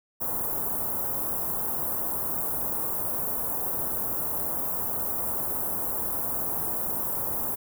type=band-stop noise; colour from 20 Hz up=white; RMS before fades=-29 dBFS; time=0.2-7.56 s; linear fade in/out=20 ms; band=1100 to 12000 Hz; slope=24 dB/octave; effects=none